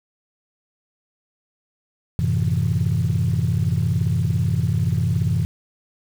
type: chord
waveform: sine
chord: F# half-diminished seventh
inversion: none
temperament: equal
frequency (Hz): 92.5 / 110 / 130.81 / 164.81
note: F#2 / A2 / C3 / E3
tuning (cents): 0 / 0 / 0 / 0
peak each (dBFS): -22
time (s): 2.19-5.45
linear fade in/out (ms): 0
effects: tanh soft clip ceiling -11 dBFS + 7-bit